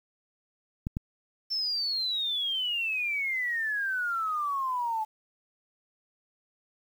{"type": "clicks", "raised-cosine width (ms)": 5, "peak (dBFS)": [-18, -18], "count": 2, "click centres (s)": [0.869, 0.969]}
{"type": "exponential sweep", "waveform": "sine", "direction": "down", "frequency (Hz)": [5390, 857], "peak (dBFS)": -27, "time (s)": [1.5, 5.05], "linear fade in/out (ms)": 20}
{"effects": ["9-bit"]}